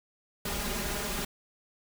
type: noise with comb filter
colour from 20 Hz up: pink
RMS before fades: -33 dBFS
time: 0.45-1.25 s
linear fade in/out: 5 ms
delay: 4.9 ms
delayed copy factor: +0.8
effects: none